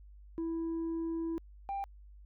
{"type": "tone pair in turn", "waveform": "sine", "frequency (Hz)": [329.6, 791.7], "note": ["E4", "G5"], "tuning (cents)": [0, 17], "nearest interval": "octave + minor third", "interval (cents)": 1517, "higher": "second", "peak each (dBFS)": [-30, -32], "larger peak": "first", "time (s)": [[0.38, 1.38], [1.69, 1.84]], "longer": "first", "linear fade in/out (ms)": 0, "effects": ["tanh soft clip ceiling -32 dBFS", "added 50 Hz sine -51 dBFS peak until 2.25 s"]}